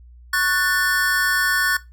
square chord, F# minor, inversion second, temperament just, 1110 / 1480 / 1776 Hz, C#6 / F#6 / A6, +2 / 0 / +16 cents, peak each -27 / -21 / -22 dBFS, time 0.33-1.77 s, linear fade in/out 5 ms, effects noise-tail reverb RT60 0.2 s tail -17 dB re dry + added 60 Hz sine -42 dBFS peak until 1.92 s

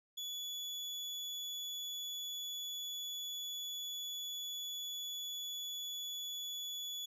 35% pulse tone, 3418 Hz, G#7, 49 cents sharp, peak -38 dBFS, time 0.17-7.06 s, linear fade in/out 10 ms, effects resampled to 32000 Hz

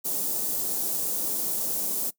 white band-stop noise, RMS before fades -28 dBFS, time 0.04-2.11 s, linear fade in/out 20 ms, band 520 to 8300 Hz, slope 12 dB/octave, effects noise-tail reverb RT60 0.1 s tail -20 dB re dry + high-pass 200 Hz 12 dB/octave

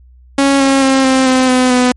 sawtooth tone with pitch steps, 276.2 / 271.6 / 267.1 / 262.7 / 258.3 / 254 / 249.8 Hz, C#4 / C#4 / C4 / C4 / C4 / B3 / B3, -6 / -35 / +36 / +7 / -22 / +49 / +20 cents, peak -4 dBFS, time 0.38-1.92 s, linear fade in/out 5 ms, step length 220 ms, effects added 62 Hz sine -39 dBFS peak until 1.96 s + MP3 48 kbps

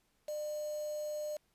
sine tone with quantisation, 602 Hz, D5, 43 cents sharp, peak -36 dBFS, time 0.28-1.37 s, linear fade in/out 5 ms, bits 8, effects pink hiss -75 dBFS RMS until 1.54 s + resampled to 32000 Hz

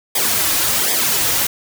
white noise with flanger, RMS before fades -17 dBFS, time 0.15-1.47 s, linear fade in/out 5 ms, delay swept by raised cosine 0.7 to 5.1 ms, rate 1.3 Hz, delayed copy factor -0.85, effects none

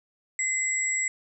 sine tone pair together, 2047 / 7719 Hz, C7 / B8, -38 / -41 cents, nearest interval octave + major seventh, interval 2297 cents, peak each -27 dBFS, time 0.39-1.08 s, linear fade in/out 2 ms, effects none

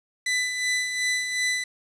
sawtooth tone with tremolo, 1997 Hz, B6, 19 cents sharp, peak -18 dBFS, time 0.26-1.64 s, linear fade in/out 5 ms, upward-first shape sine, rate 2.7 Hz, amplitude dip 50%, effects resampled to 22050 Hz + 8-bit

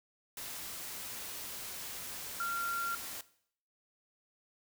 sine tone in noise, 1381 Hz, F6, 20 cents flat, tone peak -32 dBFS, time 2.4-2.95 s, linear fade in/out 2 ms, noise white, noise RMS -43 dBFS, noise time 0.37-3.21 s, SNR +8 dB, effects noise-tail reverb RT60 0.6 s tail -17 dB re dry

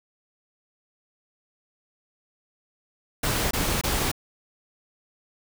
pink noise bursts, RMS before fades -25 dBFS, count 3, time 3.23-4.116 s, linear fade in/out 5 ms, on 280 ms, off 23 ms, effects none

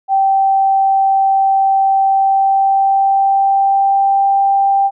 sine tone with pitch glide, 778 to 788.4 Hz, G5 to G5, -13 to +10 cents, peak -9 dBFS, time 0.08-4.91 s, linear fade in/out 50 ms, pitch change +23 cents, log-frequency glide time 2.05-4.3 s, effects none

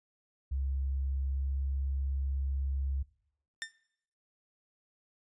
sine tone with pitch glide, 67.6 to 68.03 Hz, C#2 to C#2, -43 to -32 cents, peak -30 dBFS, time 0.51-3.03 s, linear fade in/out 10 ms, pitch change +11 cents, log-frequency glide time 1.33-1.45 s
sawtooth tone with exponential decay, 1800 Hz, A6, 39 cents sharp, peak -28 dBFS, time 3.62-3.72 s, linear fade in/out 0 ms, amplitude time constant 21 ms
effects noise-tail reverb RT60 0.7 s tail -20 dB re dry + resampled to 22050 Hz

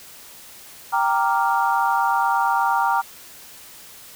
sine chord, G minor seventh, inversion none, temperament equal, 784 / 932.3 / 1174.7 / 1396.9 Hz, G5 / Bb5 / D6 / F6, 0 / 0 / 0 / 0 cents, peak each -22 / -20 / -25 / -25 dBFS, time 0.92-3.02 s, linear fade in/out 20 ms, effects white hiss -43 dBFS RMS until 4.15 s

